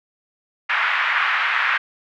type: band-pass noise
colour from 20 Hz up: pink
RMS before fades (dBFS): -20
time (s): 0.69-1.78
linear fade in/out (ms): 10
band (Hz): 1200 to 2400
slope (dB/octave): 24
effects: none